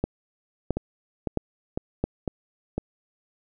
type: two click trains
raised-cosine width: 2 ms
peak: -10 / -13 dBFS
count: 4 / 5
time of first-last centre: 0.04-2.04 / 0.77-2.78 s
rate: 1.5 / 1.99 Hz
effects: none